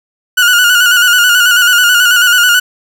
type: tone with vibrato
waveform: 30% pulse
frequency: 1451 Hz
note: F#6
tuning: 34 cents flat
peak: -3 dBFS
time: 0.37-2.6 s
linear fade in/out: 10 ms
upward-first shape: square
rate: 9.2 Hz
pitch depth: 42 cents each way
effects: none